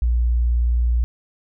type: tone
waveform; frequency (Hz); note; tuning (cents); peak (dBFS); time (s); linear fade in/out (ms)
sine; 59.4; A#1; +33; -15; 0.02-1.04; 0
effects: none